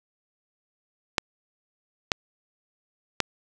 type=clicks; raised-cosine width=0.2 ms; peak=-3 dBFS; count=3; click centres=1.182 / 2.118 / 3.203 s; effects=none